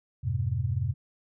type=chord; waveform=sine; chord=F minor; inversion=none; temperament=equal with one note detuned; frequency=87.31 / 103.83 / 127.68 Hz; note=F2 / Ab2 / C3; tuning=0 / 0 / -42 cents; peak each=-31 / -30 / -29 dBFS; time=0.23-0.94 s; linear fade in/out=20 ms; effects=none